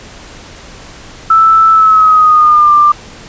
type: tone with pitch glide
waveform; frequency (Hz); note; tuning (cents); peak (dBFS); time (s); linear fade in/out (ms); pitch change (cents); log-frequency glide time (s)
sine; 1318.5 to 1188.3; E6 to D6; 0 to +20; -3; 1.3-2.92; 5; -180; 1.71-2.73
effects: pink hiss -33 dBFS RMS until 3.28 s + resampled to 16000 Hz